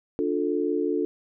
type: chord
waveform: sine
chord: D minor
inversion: none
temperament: equal with one note detuned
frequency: 293.7 / 354.7 / 440 Hz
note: D4 / F4 / A4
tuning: 0 / +27 / 0 cents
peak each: -27 dBFS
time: 0.19-1.05 s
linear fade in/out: 0 ms
effects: none